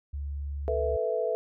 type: tone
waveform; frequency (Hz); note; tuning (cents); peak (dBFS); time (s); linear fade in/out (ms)
sine; 71.2; C#2; +47; -31; 0.13-0.97; 10
type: chord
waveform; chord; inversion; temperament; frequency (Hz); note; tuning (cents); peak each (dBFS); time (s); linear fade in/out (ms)
sine; A suspended second; none; equal; 440 / 493.9 / 659.3; A4 / B4 / E5; 0 / 0 / 0; -30; 0.68-1.35; 0
effects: none